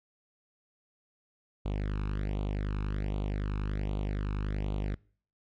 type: tone with flanger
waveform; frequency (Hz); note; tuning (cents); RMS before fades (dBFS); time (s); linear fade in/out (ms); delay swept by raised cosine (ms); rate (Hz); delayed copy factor
sawtooth; 50.6; G#1; -44; -32; 1.65-4.95; 10; 0.28 to 0.78; 1.3; +0.85
effects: noise-tail reverb RT60 0.5 s tail -25 dB re dry + low-pass 3000 Hz 12 dB/octave